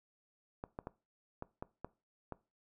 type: clicks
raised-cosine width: 1 ms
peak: -27 dBFS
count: 7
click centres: 0.639 / 0.789 / 0.871 / 1.424 / 1.625 / 1.846 / 2.323 s
effects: noise-tail reverb RT60 0.3 s tail -20 dB re dry